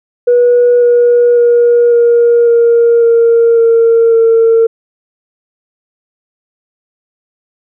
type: tone with pitch steps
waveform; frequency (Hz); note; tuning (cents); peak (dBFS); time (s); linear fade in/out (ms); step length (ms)
sine; 485.6 / 481.1 / 476.7 / 472.3 / 468 / 463.7 / 459.4 / 455.2; B4 / B4 / A#4 / A#4 / A#4 / A#4 / A#4 / A#4; -29 / -45 / +39 / +23 / +7 / -9 / -25 / -41; -3; 0.27-4.67; 10; 550
effects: tanh soft clip ceiling -1 dBFS